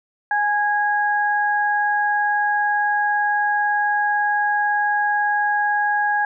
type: tone pair together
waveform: sine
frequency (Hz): 830.9 / 1647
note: G#5 / G#6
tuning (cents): +1 / -15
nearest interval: octave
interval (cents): 1184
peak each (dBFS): -19 / -20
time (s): 0.31-6.25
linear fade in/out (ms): 2
effects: none